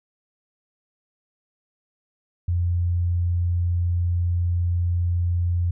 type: tone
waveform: sine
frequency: 87.31 Hz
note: F2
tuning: in tune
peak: -19 dBFS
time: 2.48-5.71 s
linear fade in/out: 5 ms
effects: none